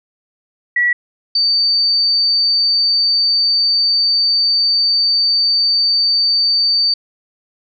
sine tone pair in turn, 1938 / 4593 Hz, B6 / D8, -33 / -39 cents, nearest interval octave + minor third, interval 1494 cents, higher second, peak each -11 dBFS, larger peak neither, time 0.76-0.93 / 1.35-6.94 s, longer second, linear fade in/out 5 ms, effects none

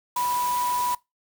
sine tone in noise, 983 Hz, B5, 8 cents flat, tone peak -23 dBFS, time 0.16-0.95 s, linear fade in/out 5 ms, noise white, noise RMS -34 dBFS, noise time 0.16-0.95 s, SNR +8 dB, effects noise-tail reverb RT60 0.2 s tail -22 dB re dry

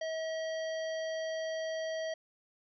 harmonic tone with a mistuned harmonic, 641 Hz, E5, 49 cents flat, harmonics 1 / 3 / 5 / 7 / 9, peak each -34 / -44 / -48 / -51 / -53 dBFS, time 0.01-2.14 s, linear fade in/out 5 ms, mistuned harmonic 7, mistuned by +53 cents, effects none

